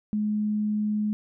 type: tone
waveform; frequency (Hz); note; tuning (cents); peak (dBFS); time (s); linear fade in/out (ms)
sine; 211.1; G#3; +29; -23; 0.13-1.13; 0
effects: none